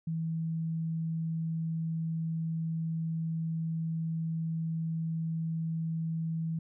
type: tone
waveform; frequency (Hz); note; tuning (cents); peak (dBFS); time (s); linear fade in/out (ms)
sine; 162.6; E3; -23; -30; 0.07-6.59; 5
effects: none